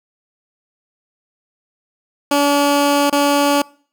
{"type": "tone with dropouts", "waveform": "15% pulse", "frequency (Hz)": 286.1, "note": "D4", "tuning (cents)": -45, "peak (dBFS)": -6, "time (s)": [2.31, 3.62], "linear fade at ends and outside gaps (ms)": 5, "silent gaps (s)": [3.099, 3.125], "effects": ["noise-tail reverb RT60 0.5 s tail -25 dB re dry"]}